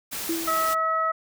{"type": "noise", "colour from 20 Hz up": "white", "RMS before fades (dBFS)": -32, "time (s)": [0.11, 0.75], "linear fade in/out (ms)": 20}
{"type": "tone with exponential decay", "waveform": "sine", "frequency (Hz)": 330, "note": "E4", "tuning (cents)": 2, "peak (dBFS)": -22, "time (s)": [0.29, 0.85], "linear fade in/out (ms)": 5, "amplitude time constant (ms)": 120}
{"type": "harmonic tone", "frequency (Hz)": 645, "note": "E5", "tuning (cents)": -38, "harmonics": [1, 2, 3], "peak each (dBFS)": [-29, -22, -34], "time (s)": [0.47, 1.12], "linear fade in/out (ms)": 10}
{"effects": []}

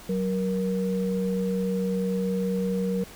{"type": "tone pair together", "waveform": "sine", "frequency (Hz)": [186.96, 471.1], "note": ["F#3", "A#4"], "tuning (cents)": [18, 18], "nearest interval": "octave + major third", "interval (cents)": 1600, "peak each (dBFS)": [-25, -28], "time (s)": [0.09, 3.04], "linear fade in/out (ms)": 5, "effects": ["pink hiss -46 dBFS RMS until 3.15 s"]}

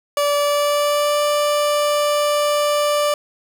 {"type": "tone with pitch glide", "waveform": "30% pulse", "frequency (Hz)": [579, 588.4], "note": ["D5", "D5"], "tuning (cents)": [-25, 3], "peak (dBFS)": -13, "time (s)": [0.17, 3.14], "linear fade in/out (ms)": 2, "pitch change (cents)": 28, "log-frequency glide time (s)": [0.37, 1.22], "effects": []}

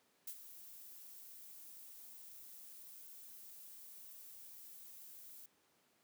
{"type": "noise with ADSR envelope", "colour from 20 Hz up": "violet", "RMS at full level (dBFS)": -44, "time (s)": [0.27, 5.46], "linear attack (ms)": 6, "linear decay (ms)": 68, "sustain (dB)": -11, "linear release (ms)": 4, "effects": ["pink hiss -74 dBFS RMS until 6.03 s", "high-pass 200 Hz 12 dB/octave"]}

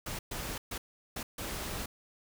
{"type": "noise bursts at uneven times", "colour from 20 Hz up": "pink", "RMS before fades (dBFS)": -38, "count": 5, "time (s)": [[0.06, 0.19], [0.31, 0.58], [0.71, 0.78], [1.16, 1.23], [1.38, 1.86]], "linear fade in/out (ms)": 5, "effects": []}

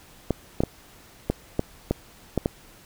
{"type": "clicks", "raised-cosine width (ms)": 2, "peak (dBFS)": -8, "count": 8, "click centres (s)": [0.307, 0.605, 0.636, 1.3, 1.594, 1.91, 2.377, 2.459], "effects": ["pink hiss -51 dBFS RMS until 2.85 s"]}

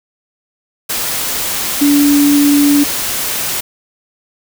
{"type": "tone in noise", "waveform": "sine", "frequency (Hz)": 287.8, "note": "D4", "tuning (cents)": -35, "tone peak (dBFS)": -7, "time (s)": [1.81, 2.84], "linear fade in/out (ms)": 10, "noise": "white", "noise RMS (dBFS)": -18, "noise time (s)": [0.89, 3.61], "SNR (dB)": 8, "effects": []}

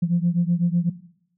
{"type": "beating tone pair", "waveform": "sine", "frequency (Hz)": [170, 178], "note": ["F3", "F3"], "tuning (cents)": [-46, 33], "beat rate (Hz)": 8, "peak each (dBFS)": -20, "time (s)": [0.02, 0.9], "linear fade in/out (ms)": 10, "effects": ["noise-tail reverb RT60 0.7 s tail -17 dB re dry", "tanh soft clip ceiling -11 dBFS"]}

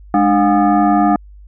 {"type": "tone with frequency modulation", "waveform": "sine", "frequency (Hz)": 207.7, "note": "G#3", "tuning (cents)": 0, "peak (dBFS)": -9, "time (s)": [0.14, 1.16], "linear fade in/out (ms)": 2, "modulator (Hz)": 507, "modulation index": 1.6, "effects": ["added 50 Hz sine -36 dBFS peak until 1.47 s"]}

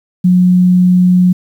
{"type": "tone", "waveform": "sine", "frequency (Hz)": 180.9, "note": "F#3", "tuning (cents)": -39, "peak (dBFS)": -5, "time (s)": [0.24, 1.33], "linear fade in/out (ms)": 10, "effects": ["7-bit"]}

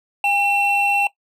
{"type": "tone pair together", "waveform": "triangle", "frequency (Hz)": [805, 2708], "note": ["G5", "E7"], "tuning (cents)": [46, 46], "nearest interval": "octave + major sixth", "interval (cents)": 2100, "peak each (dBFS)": -17, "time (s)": [0.24, 1.07], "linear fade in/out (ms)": 2, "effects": ["noise-tail reverb RT60 0.1 s tail -17 dB re dry"]}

